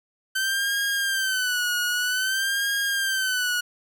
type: tone with vibrato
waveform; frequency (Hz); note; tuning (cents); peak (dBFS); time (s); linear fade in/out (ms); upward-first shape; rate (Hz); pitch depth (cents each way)
sawtooth; 1535; G6; -37; -19; 0.35-3.61; 10; sine; 0.52; 100
effects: none